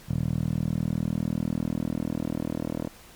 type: tone with band-pass filter sweep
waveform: 10% pulse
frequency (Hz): 40.11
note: E1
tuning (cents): -47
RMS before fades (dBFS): -28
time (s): 0.08-2.89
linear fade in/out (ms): 20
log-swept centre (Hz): 140 to 370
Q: 1.6
effects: pink hiss -50 dBFS RMS until 3.15 s + MP3 96 kbps